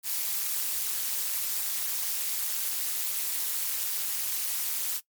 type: noise with amplitude modulation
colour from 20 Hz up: blue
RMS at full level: -26 dBFS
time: 0.03-5.01 s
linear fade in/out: 50 ms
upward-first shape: sine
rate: 213 Hz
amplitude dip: 90%
effects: noise-tail reverb RT60 0.1 s tail -19 dB re dry + MP3 96 kbps